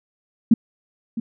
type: tone with echo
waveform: sine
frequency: 228.7 Hz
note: A#3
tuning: 33 cents flat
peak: -8 dBFS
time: 0.51-0.54 s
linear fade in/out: 5 ms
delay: 660 ms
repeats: 1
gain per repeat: -14 dB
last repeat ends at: 1.2 s
effects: none